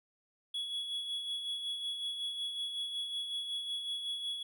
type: tone with tremolo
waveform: triangle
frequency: 3368 Hz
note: G#7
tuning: 24 cents sharp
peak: -32 dBFS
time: 0.54-4.43 s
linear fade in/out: 5 ms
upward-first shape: sine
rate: 5.4 Hz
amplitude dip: 45%
effects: none